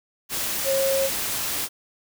sine tone in noise, 541 Hz, C#5, 42 cents flat, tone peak -20 dBFS, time 0.64-1.1 s, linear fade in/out 50 ms, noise white, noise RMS -27 dBFS, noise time 0.29-1.69 s, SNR +4 dB, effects none

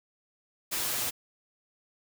white noise with comb filter, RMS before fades -31 dBFS, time 0.71-1.11 s, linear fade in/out 20 ms, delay 8.2 ms, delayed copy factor +0.5, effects none

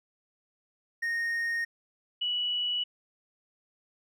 triangle / sine tone pair in turn, 1854 / 2943 Hz, A#6 / F#7, -10 / -10 cents, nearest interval minor sixth, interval 800 cents, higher second, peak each -26 / -27 dBFS, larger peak first, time 1.02-1.65 / 2.21-2.84 s, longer neither, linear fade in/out 10 ms, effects none

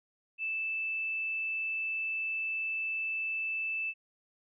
sine tone, 2637 Hz, E7, in tune, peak -31 dBFS, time 0.38-3.94 s, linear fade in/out 50 ms, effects none

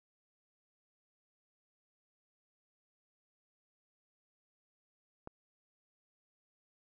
click, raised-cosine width 1 ms, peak -30 dBFS, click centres 5.274 s, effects none

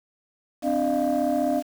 sine tone cluster, 259.4 / 294.6 / 607 / 692 Hz, C4 / D4 / D#5 / F5, -15 / +6 / -43 / -16 cents, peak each -25 dBFS, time 0.62-1.63 s, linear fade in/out 50 ms, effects tanh soft clip ceiling -15 dBFS + 7-bit

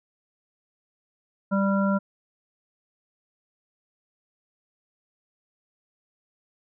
harmonic tone, 196.7 Hz, G3, 6 cents sharp, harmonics 1 / 3 / 5 / 7, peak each -21 / -28 / -33 / -30 dBFS, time 1.51-1.99 s, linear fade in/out 20 ms, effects none

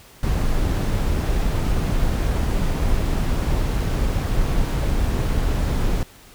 brown noise, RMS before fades -20 dBFS, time 0.23-6.03 s, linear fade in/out 2 ms, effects pink hiss -47 dBFS RMS until 6.34 s

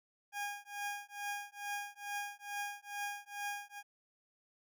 20% pulse tone with tremolo, 816 Hz, G#5, 31 cents flat, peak -31 dBFS, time 0.32-3.83 s, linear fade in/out 50 ms, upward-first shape triangle, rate 2.3 Hz, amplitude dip 100%, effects none

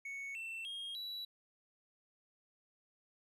triangle tone with pitch steps, 2217 / 2683 / 3246 / 3927 Hz, C#7 / E7 / G#7 / B7, 0 / +30 / -40 / -11 cents, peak -40 dBFS, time 0.05-1.25 s, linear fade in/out 5 ms, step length 300 ms, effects none

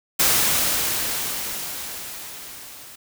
white noise with level ramp, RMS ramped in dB -17 to -42 dBFS, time 0.19-2.96 s, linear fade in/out 10 ms, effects none

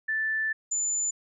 sine tone pair in turn, 1760 / 7040 Hz, A6 / A8, 0 / 0 cents, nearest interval 2 octaves, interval 2400 cents, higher second, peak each -25 dBFS, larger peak neither, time 0.08-0.53 / 0.71-1.11 s, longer first, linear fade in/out 10 ms, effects none

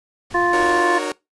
pink low-pass noise, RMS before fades -38 dBFS, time 0.3-0.82 s, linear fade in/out 10 ms, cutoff 7900 Hz, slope 12 dB/octave
harmonic tone, 350 Hz, F4, 4 cents sharp, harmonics 1 / 2 / 3 / 5, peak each -20 / -22 / -20 / -21 dBFS, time 0.34-0.99 s, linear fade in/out 10 ms
sawtooth chord, D# minor seventh, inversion none, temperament equal with one note detuned, 303.8 / 370 / 466.2 / 554.4 Hz, D#4 / F#4 / A#4 / C#5, -41 / 0 / 0 / 0 cents, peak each -24 dBFS, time 0.53-1.12 s, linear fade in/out 2 ms
violet noise with exponential growth, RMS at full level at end -32 dBFS, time 0.77-0.85 s, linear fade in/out 2 ms, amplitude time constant 16 ms
effects noise-tail reverb RT60 0.2 s tail -22 dB re dry + resampled to 24000 Hz

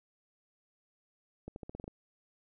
accelerating click train, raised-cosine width 2 ms, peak -29 dBFS, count 8, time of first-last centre 1.48-1.879 s, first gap 81 ms, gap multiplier 0.88, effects none

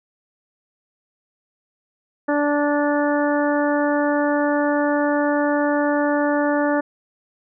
harmonic tone, 291.7 Hz, D4, 12 cents flat, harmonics 1 / 2 / 3 / 4 / 5 / 6, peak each -20 / -21 / -26 / -30 / -29 / -29 dBFS, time 2.28-6.81 s, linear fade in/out 10 ms, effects none

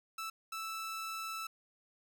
sawtooth tone bursts at uneven times, 1318.5 Hz, E6, in tune, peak -35 dBFS, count 2, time 0.18-0.3 / 0.52-1.47 s, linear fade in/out 5 ms, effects none

